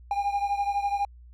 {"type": "beating tone pair", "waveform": "triangle", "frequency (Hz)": [804, 816], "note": ["G5", "G#5"], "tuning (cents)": [44, -31], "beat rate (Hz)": 12, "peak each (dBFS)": [-24, -28], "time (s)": [0.11, 1.05], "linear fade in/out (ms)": 2, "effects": ["added 60 Hz sine -46 dBFS peak until 1.33 s"]}